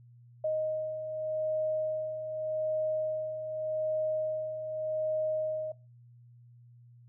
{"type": "beating tone pair", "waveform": "sine", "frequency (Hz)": [622.3, 623.14], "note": ["D#5", "D#5"], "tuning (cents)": [0, 2], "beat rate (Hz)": 0.84, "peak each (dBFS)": [-38, -30], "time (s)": [0.44, 5.72], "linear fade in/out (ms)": 5, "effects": ["noise-tail reverb RT60 0.3 s tail -21 dB re dry", "added 120 Hz sine -53 dBFS peak until 7.08 s"]}